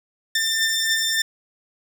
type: beating tone pair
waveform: 15% pulse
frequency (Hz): 1789 / 1792.5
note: A6 / A6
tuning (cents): +28 / +32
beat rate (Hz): 3.5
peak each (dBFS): -20 / -14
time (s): 0.35-1.22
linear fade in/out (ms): 5
effects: none